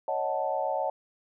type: chord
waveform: sine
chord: D# half-diminished seventh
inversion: third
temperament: equal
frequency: 554.4 / 622.3 / 740 / 880 Hz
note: C#5 / D#5 / F#5 / A5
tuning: 0 / 0 / 0 / 0 cents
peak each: -32 dBFS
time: 0.08-0.9 s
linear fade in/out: 2 ms
effects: none